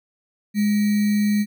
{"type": "tone with sample-and-hold", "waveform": "sine", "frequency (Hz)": 207.7, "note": "G#3", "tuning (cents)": 0, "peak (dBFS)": -16, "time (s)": [0.54, 1.46], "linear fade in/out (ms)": 50, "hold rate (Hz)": 2100, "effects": []}